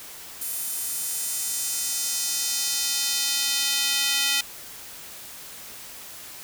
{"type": "tone with high-pass filter sweep", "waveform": "square", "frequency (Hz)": 279, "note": "C#4", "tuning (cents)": 11, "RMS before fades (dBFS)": -26, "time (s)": [0.41, 4.41], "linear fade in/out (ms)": 5, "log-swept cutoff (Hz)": [11000, 2900], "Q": 1.2, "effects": ["white hiss -41 dBFS RMS until 6.43 s"]}